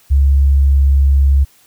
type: tone with pitch glide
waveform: sine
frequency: 69.3 to 68.9 Hz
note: C#2 to C#2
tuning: 0 to -10 cents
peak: -7 dBFS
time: 0.1-1.45 s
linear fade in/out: 20 ms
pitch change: -10 cents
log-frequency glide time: 0.23-0.88 s
effects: white hiss -50 dBFS RMS until 1.66 s